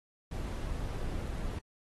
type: noise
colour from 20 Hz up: brown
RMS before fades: -36 dBFS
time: 0.31-1.59 s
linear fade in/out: 5 ms
effects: AAC 32 kbps